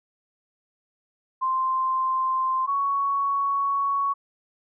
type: tone pair in turn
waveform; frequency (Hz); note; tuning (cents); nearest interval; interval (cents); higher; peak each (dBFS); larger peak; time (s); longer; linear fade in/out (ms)
sine; 1045 / 1114.6; C6 / C#6; -2 / +9; minor second; 111; second; -21; neither; 1.41-2.67 / 2.67-4.14; second; 20
effects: none